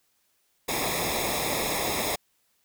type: noise with comb filter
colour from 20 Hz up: pink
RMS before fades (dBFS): -28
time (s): 0.68-2.16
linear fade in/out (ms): 10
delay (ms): 0.67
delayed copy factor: -0.8
effects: white hiss -70 dBFS RMS until 2.64 s